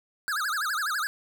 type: tone with vibrato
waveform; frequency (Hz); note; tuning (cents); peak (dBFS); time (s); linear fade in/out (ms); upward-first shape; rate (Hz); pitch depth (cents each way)
square; 1439; F#6; -49; -27; 0.28-1.07; 0; sine; 12; 290
effects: none